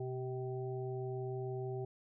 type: harmonic tone with a mistuned harmonic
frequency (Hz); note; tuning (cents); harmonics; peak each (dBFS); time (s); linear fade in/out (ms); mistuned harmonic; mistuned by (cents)
128.7; C3; -28; 1 / 3 / 5 / 6; -40 / -40 / -52 / -50; 0-1.85; 5; 1; -29
effects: none